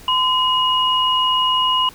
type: tone pair together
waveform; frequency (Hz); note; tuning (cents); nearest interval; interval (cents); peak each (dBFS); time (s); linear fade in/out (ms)
sine; 1020.7 / 2887; C6 / F#7; -43 / -43; octave + tritone; 1800; -17; 0.08-1.89; 2
effects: pink hiss -43 dBFS RMS until 1.94 s